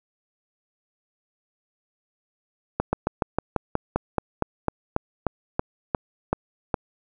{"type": "slowing click train", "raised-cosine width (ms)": 1, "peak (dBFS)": -7, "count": 17, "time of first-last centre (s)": [2.8, 6.742], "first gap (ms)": 130, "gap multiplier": 1.08, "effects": []}